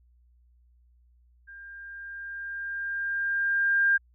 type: tone with level ramp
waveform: sine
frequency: 1600 Hz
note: G6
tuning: 35 cents sharp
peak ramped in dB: -43 to -18 dBFS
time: 1.47-3.98 s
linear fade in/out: 20 ms
effects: added 60 Hz sine -58 dBFS peak until 4.14 s